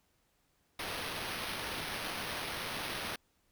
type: noise with sample-and-hold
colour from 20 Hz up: violet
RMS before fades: -39 dBFS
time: 0.79-3.16 s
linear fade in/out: 5 ms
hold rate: 7350 Hz
effects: pink hiss -74 dBFS RMS until 3.51 s